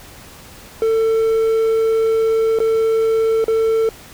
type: tone with dropouts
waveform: triangle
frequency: 447.2 Hz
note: A4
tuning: 28 cents sharp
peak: -11 dBFS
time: 0.82-3.89 s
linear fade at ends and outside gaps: 1 ms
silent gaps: 2.588-2.602 / 3.442-3.481 s
effects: pink hiss -40 dBFS RMS until 4.13 s